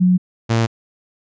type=tone pair in turn; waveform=sine / sawtooth; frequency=181.9 / 114.32 Hz; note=F#3 / A#2; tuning=-29 / -33 cents; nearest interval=minor sixth; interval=804 cents; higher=first; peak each=-10 dBFS; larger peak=neither; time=0-0.18 / 0.49-0.67 s; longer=neither; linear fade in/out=20 ms; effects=resampled to 16000 Hz